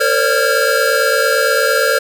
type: tone cluster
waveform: square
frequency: 456.4 / 525 / 574 / 1385 / 1633 Hz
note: A#4 / C5 / D5 / F6 / G#6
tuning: -37 / +6 / -40 / -15 / -30 cents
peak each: -19 dBFS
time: 0-1.99 s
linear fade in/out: 10 ms
effects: none